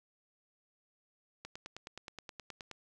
click train, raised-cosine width 0.2 ms, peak -27 dBFS, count 13, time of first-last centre 1.45-2.713 s, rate 9.5 Hz, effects none

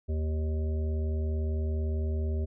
harmonic tone, 77.78 Hz, D#2, in tune, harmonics 1 / 3 / 5 / 7 / 8, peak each -27 / -40 / -40 / -49 / -47 dBFS, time 0.08-2.46 s, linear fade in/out 20 ms, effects none

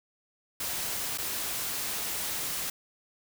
white noise with dropouts, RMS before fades -33 dBFS, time 0.6-2.7 s, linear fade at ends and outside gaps 5 ms, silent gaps 1.176-1.183 s, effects none

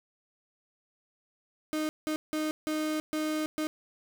35% pulse tone bursts at uneven times, 308.9 Hz, D#4, 12 cents flat, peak -27 dBFS, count 6, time 1.73-1.89 / 2.07-2.16 / 2.33-2.51 / 2.67-3 / 3.13-3.46 / 3.58-3.67 s, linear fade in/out 0 ms, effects none

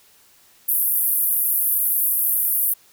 white band-pass noise, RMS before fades -20 dBFS, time 0.68-2.74 s, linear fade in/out 10 ms, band 11000 to 15000 Hz, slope 48 dB/octave, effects white hiss -54 dBFS RMS until 2.92 s

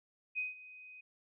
sine tone with ADSR envelope, 2506 Hz, D#7, 12 cents sharp, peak -32 dBFS, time 0.35-1.01 s, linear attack 32 ms, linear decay 160 ms, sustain -18 dB, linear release 8 ms, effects none

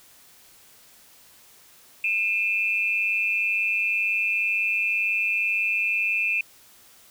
sine tone pair together, 2435 / 2637 Hz, D#7 / E7, -38 / 0 cents, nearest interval minor second, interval 138 cents, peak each -24 dBFS, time 2.04-6.41 s, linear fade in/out 2 ms, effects white hiss -53 dBFS RMS until 7.1 s

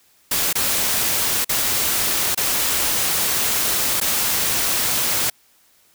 white noise with dropouts, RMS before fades -20 dBFS, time 0.31-5.3 s, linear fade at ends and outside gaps 5 ms, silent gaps 0.529-0.553 / 1.446-1.492 / 2.348-2.374 / 4.002-4.012 s, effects white hiss -57 dBFS RMS until 5.94 s

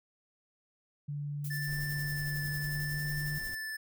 sine tone with pitch glide, 145.2 to 147.4 Hz, D3 to D3, -19 to +7 cents, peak -34 dBFS, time 1.08-3.39 s, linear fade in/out 10 ms, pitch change +26 cents, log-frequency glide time 2.52-2.97 s
violet noise with tremolo, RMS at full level -43 dBFS, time 1.44-3.55 s, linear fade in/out 5 ms, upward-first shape sine, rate 11 Hz, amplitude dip 60%
square tone with vibrato, 1760 Hz, A6, in tune, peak -37 dBFS, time 1.5-3.77 s, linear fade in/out 10 ms, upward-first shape triangle, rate 0.75 Hz, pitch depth 14 cents each way
brown noise, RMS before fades -46 dBFS, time 1.67-3.55 s, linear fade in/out 10 ms
effects none

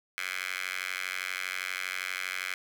10% pulse tone with high-pass filter, 92.5 Hz, F#2, in tune, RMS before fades -35 dBFS, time 0.18-2.54 s, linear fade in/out 0 ms, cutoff 1900 Hz, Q 4.3, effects none

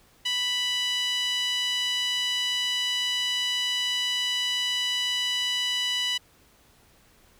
5% pulse tone with band-pass filter, 987.8 Hz, B5, in tune, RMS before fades -27 dBFS, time 0.25-6.18 s, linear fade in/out 10 ms, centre 2800 Hz, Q 3.1, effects pink hiss -59 dBFS RMS until 7.39 s

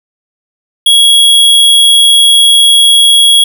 square tone, 3322 Hz, G#7, in tune, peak -3 dBFS, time 0.86-3.44 s, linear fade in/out 5 ms, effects none

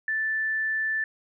sine tone, 1760 Hz, A6, in tune, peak -24 dBFS, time 0.08-1.04 s, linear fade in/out 2 ms, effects none

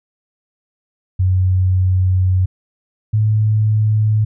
sine tone pair in turn, 92.7 / 107.6 Hz, F#2 / A2, +4 / -38 cents, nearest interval minor third, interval 258 cents, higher second, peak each -11 dBFS, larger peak neither, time 1.19-2.46 / 3.13-4.25 s, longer first, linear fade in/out 10 ms, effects none

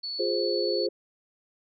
sine tone, 4435 Hz, C#8, in tune, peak -31 dBFS, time 0.03-0.87 s, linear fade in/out 10 ms
sine chord, F minor, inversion none, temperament equal with one note detuned, 353.3 / 415.3 / 523.3 Hz, F4 / Ab4 / C5, +20 / 0 / 0 cents, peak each -29 dBFS, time 0.19-0.89 s, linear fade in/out 10 ms
effects none

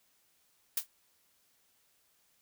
blue noise with exponential decay, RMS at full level -26 dBFS, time 0.77-0.87 s, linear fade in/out 5 ms, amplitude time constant 20 ms, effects white hiss -71 dBFS RMS until 2.41 s

